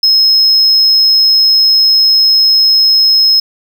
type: tone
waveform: triangle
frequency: 5160 Hz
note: E8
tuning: 38 cents flat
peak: -4 dBFS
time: 0.03-3.4 s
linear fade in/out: 5 ms
effects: none